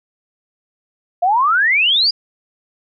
sine exponential sweep, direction up, 679 to 4978 Hz, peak -11 dBFS, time 1.22-2.11 s, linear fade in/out 10 ms, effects none

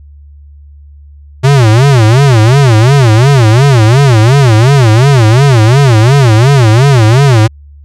square tone with vibrato, 123.8 Hz, B2, 5 cents sharp, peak -3 dBFS, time 1.43-7.48 s, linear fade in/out 20 ms, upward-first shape sine, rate 2.8 Hz, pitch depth 250 cents each way, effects added 72 Hz sine -31 dBFS peak until 7.84 s + low-pass 8000 Hz 12 dB/octave

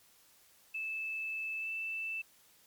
sine tone with pitch glide, 2625 to 2649 Hz, E7 to E7, -8 to +8 cents, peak -35 dBFS, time 0.74-2.22 s, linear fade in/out 10 ms, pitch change +16 cents, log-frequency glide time 1.58-1.69 s, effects white hiss -64 dBFS RMS until 2.66 s + MP3 96 kbps

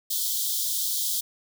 white high-pass noise, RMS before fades -27 dBFS, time 0.1-1.21 s, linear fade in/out 10 ms, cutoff 3200 Hz, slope 96 dB/octave, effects none

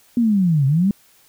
sine linear two-way sweep, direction down then up, 244.4 to 130.7 to 207.2 Hz, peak -13 dBFS, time 0.17-0.91 s, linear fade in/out 2 ms, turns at 0.66 s, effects white hiss -54 dBFS RMS until 1.28 s

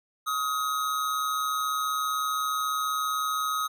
square tone with amplitude modulation, 1263 Hz, D#6, 26 cents sharp, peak -24 dBFS, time 0.26-3.68 s, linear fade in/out 20 ms, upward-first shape sine, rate 140 Hz, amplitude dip 60%, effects none

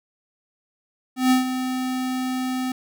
square tone with ADSR envelope, 256.5 Hz, C4, 34 cents flat, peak -14 dBFS, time 1.16-2.72 s, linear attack 150 ms, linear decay 130 ms, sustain -10 dB, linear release 3 ms, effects none

